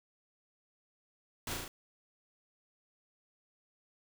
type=noise with echo; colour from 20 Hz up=pink; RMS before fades=-39 dBFS; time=1.47-1.54 s; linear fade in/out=2 ms; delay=35 ms; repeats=4; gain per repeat=-2 dB; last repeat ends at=1.68 s; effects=none